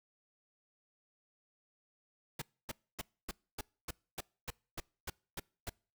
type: noise bursts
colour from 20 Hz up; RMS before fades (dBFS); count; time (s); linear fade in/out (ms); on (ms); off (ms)
pink; -40; 12; 2.39-5.696; 5; 28; 270
effects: noise-tail reverb RT60 0.4 s tail -26 dB re dry